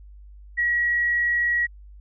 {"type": "tone", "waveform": "sine", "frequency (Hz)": 1914, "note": "A#6", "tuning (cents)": 45, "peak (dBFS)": -19, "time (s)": [0.57, 1.67], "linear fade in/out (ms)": 20, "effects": ["added 50 Hz sine -42 dBFS peak until 2 s"]}